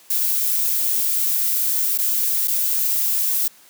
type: noise with dropouts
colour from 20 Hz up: violet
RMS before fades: -20 dBFS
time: 0.1-3.48 s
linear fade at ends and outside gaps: 5 ms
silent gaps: 1.977-1.985 / 2.475-2.479 s
effects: white hiss -50 dBFS RMS until 3.69 s + high-pass 150 Hz 12 dB/octave